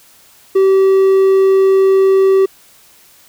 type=tone; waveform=triangle; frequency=385.1 Hz; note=G4; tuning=31 cents flat; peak=-5 dBFS; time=0.55-2.46 s; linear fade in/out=10 ms; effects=white hiss -46 dBFS RMS until 3.28 s